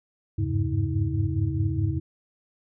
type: tone cluster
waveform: sine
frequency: 81.6 / 98.7 / 103.5 / 136.2 / 319.8 Hz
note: E2 / G2 / G#2 / C#3 / D#4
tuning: -17 / +12 / -5 / -30 / +48 cents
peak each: -30 / -27 / -28 / -29 / -32 dBFS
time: 0.38-2 s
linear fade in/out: 10 ms
effects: none